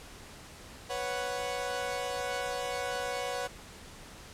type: chord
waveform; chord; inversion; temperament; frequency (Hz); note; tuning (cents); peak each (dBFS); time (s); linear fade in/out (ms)
sawtooth; B suspended second; none; equal; 493.9 / 554.4 / 740; B4 / C#5 / F#5; 0 / 0 / 0; -33; 0.89-3.48; 20
effects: pink hiss -49 dBFS RMS until 4.33 s + low-pass 10000 Hz 12 dB/octave